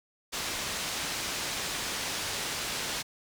white low-pass noise, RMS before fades -34 dBFS, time 0.32-3.03 s, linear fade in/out 20 ms, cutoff 6200 Hz, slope 12 dB/octave, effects none

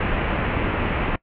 pink low-pass noise, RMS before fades -23 dBFS, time 0-1.16 s, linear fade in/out 5 ms, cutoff 2800 Hz, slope 48 dB/octave, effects noise-tail reverb RT60 0.1 s tail -22 dB re dry

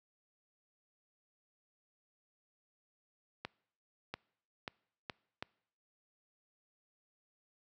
accelerating click train, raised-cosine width 0.3 ms, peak -23 dBFS, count 5, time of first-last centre 3.45-5.425 s, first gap 690 ms, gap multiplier 0.78, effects noise-tail reverb RT60 0.7 s tail -25 dB re dry + high-pass 80 Hz 12 dB/octave

